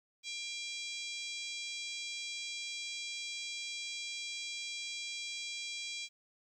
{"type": "harmonic tone with a mistuned harmonic", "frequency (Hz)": 794, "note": "G5", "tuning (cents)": 22, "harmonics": [3, 4, 5, 6, 7, 8, 9, 10], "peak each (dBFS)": [-43, -45, -47, -49, -50, -51, -52, -53], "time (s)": [0.23, 6.09], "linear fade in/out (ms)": 50, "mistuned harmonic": 4, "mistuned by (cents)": 59, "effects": ["12-bit"]}